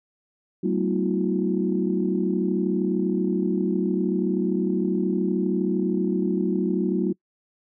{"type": "tone cluster", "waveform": "sine", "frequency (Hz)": [191.2, 224.1, 251.6, 320.1, 359.4], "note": ["G3", "A3", "B3", "D#4", "F4"], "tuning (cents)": [-43, 32, 32, 49, 50], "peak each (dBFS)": [-24, -29, -31, -27, -26], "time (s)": [0.63, 7.13], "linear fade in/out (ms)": 10, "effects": ["noise-tail reverb RT60 0.1 s tail -24 dB re dry", "tanh soft clip ceiling -9 dBFS"]}